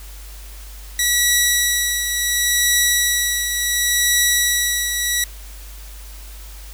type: tone with tremolo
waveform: 10% pulse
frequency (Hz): 1939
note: B6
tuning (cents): -32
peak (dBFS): -4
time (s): 0.99-5.24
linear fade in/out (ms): 2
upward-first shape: triangle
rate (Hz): 0.7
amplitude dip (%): 55
effects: added 50 Hz sine -34 dBFS peak until 6.73 s + white hiss -42 dBFS RMS until 6.73 s